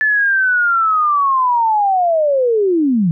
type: linear sweep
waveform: sine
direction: down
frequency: 1748 to 156.2 Hz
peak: -11 dBFS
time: 0.01-3.11 s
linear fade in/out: 0 ms
effects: none